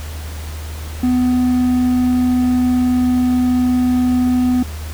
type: tone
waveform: triangle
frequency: 250 Hz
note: B3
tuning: 21 cents sharp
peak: -10 dBFS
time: 1.03-4.63 s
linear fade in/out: 5 ms
effects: added 77 Hz sine -25 dBFS peak until 4.93 s + pink hiss -35 dBFS RMS until 4.93 s